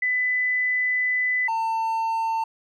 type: tone pair in turn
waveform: sine / triangle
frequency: 2000 / 900.2 Hz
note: B6 / A5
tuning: +21 / +39 cents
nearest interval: octave + major second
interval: 1382 cents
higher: first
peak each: -20 dBFS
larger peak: neither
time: 0.02-1.48 / 1.48-2.44 s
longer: first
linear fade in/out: 5 ms
effects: none